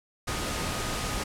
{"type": "tone in noise", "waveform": "sine", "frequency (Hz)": 1244.5, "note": "D#6", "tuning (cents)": 0, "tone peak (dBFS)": -40, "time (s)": [0.27, 1.24], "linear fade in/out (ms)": 10, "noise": "pink", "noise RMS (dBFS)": -31, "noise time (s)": [0.27, 1.24], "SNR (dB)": -12, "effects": ["low-pass 10000 Hz 12 dB/octave"]}